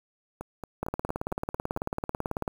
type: two click trains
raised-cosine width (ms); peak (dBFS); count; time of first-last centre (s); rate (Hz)
1; -15 / -22; 31 / 7; 0.83-2.478 / 0.41-1.774; 18.2 / 4.4
effects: 7-bit